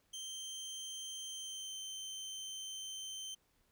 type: tone with pitch glide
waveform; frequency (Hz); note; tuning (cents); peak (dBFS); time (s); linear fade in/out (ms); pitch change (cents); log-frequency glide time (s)
25% pulse; 3136 to 3107; G7 to G7; 0 to -16; -39; 0.13-3.35; 10; -16; 1.25-1.75
effects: pink hiss -75 dBFS RMS until 3.71 s